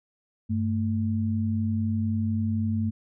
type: tone pair together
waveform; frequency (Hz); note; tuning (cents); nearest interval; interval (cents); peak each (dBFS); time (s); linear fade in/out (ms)
sine; 98.1 / 222.1; G2 / A3; +2 / +16; octave + major second; 1414; -26; 0.49-2.91; 20
effects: none